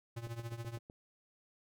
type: tone with tremolo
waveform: square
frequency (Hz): 116.54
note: A#2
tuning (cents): 0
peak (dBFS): -38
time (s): 0.16-0.79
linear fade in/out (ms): 10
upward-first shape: triangle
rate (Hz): 14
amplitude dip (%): 85
type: click train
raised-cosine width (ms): 2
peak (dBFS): -38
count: 6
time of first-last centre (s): 0.27-0.899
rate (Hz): 7.95
effects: none